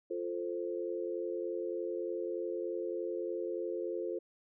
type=chord; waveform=sine; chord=F major; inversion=none; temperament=equal; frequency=349.2 / 440 / 523.3 Hz; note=F4 / A4 / C5; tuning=0 / 0 / 0 cents; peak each=-37 / -39 / -40 dBFS; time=0.1-4.19 s; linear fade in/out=10 ms; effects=none